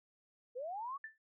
sine linear sweep, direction up, 466.2 to 1149 Hz, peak -39 dBFS, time 0.55-0.98 s, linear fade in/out 20 ms
sine tone with exponential decay, 1767 Hz, A6, 7 cents sharp, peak -40 dBFS, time 1.04-1.18 s, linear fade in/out 2 ms, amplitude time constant 30 ms
effects none

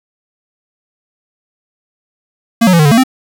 square tone with pitch steps, 230.1 / 184.5 / 169.1 / 152.5 / 143.3 / 227.3 / 259.9 Hz, A#3 / F#3 / E3 / D#3 / D3 / A#3 / C4, -22 / -5 / +44 / -34 / -42 / -43 / -11 cents, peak -6 dBFS, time 2.61-3.037 s, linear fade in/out 10 ms, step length 61 ms, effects 7-bit

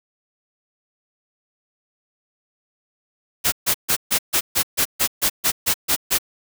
white noise bursts, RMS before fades -18 dBFS, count 13, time 3.44-6.186 s, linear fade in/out 20 ms, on 82 ms, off 140 ms, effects none

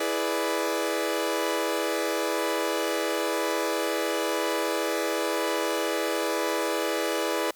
sawtooth chord, E dominant seventh, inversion none, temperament equal with one note detuned, 329.6 / 419.6 / 493.9 / 587.3 Hz, E4 / G#4 / B4 / D5, 0 / +18 / 0 / 0 cents, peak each -27 dBFS, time 0-7.51 s, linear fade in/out 5 ms, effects white hiss -57 dBFS RMS until 7.55 s

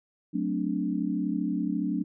sine chord, D dominant seventh, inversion first, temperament equal, 185 / 220 / 261.6 / 293.7 Hz, F#3 / A3 / C4 / D4, 0 / 0 / 0 / 0 cents, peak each -31 / -32 / -33 / -30 dBFS, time 0.33-2.04 s, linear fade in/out 20 ms, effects none

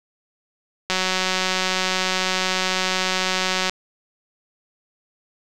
click train, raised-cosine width 0.2 ms, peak -4 dBFS, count 521, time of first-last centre 0.9-3.696 s, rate 186 Hz, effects none

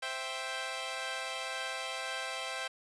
10% pulse chord, C major, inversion none, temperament equal, 523.3 / 659.3 / 784 Hz, C5 / E5 / G5, 0 / 0 / 0 cents, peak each -32 dBFS, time 0.02-2.68 s, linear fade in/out 10 ms, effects resampled to 22050 Hz + 10-bit

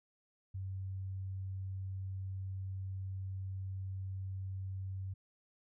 sine tone, 95.4 Hz, G2, 47 cents flat, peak -38 dBFS, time 0.54-5.14 s, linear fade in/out 10 ms, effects none

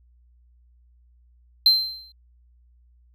triangle tone with exponential decay, 4116 Hz, C8, 29 cents flat, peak -9 dBFS, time 1.66-2.12 s, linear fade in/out 2 ms, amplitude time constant 100 ms, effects added 60 Hz sine -54 dBFS peak until 3.14 s

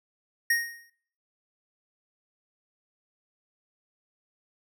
square tone with exponential decay, 1864.7 Hz, A#6, in tune, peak -20 dBFS, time 0.5-0.9 s, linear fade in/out 5 ms, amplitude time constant 86 ms, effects noise-tail reverb RT60 0.7 s tail -22 dB re dry

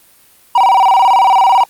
triangle tone with vibrato, 858 Hz, A5, 44 cents flat, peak -4 dBFS, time 0.55-1.64 s, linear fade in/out 5 ms, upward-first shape square, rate 18 Hz, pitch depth 190 cents each way, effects white hiss -47 dBFS RMS until 1.69 s + Opus 32 kbps

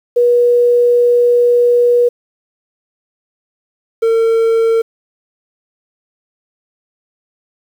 sine / triangle tone pair in turn, 483 / 454.2 Hz, B4 / A#4, -39 / -45 cents, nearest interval minor second, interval 106 cents, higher first, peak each -7 dBFS, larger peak neither, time 0.16-2.09 / 4.02-4.82 s, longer first, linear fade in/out 10 ms, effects 7-bit

